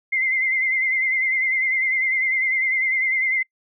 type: tone with vibrato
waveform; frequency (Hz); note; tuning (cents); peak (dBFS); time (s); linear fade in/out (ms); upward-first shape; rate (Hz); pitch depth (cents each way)
sine; 2083; C7; -8; -18; 0.12-3.43; 10; sine; 10; 51
effects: noise-tail reverb RT60 0.1 s tail -26 dB re dry